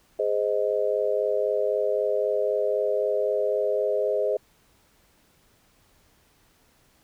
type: chord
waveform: sine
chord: Ab major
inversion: none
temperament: just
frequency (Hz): 415.3 / 519.1 / 623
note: Ab4 / C5 / Eb5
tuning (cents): 0 / -14 / +2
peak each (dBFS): -26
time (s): 0.19-4.37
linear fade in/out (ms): 5
effects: pink hiss -62 dBFS RMS until 7.03 s